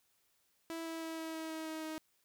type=tone with pitch steps; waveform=sawtooth; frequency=328.7 / 326.6 / 324.5 / 322.5 / 320.5 / 318.4 / 316.4 / 314.4 Hz; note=E4 / E4 / E4 / E4 / E4 / D#4 / D#4 / D#4; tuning=-5 / -16 / -27 / -38 / -49 / +40 / +29 / +18 cents; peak=-36 dBFS; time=0.7-1.98 s; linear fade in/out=0 ms; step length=160 ms; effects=white hiss -75 dBFS RMS until 2.24 s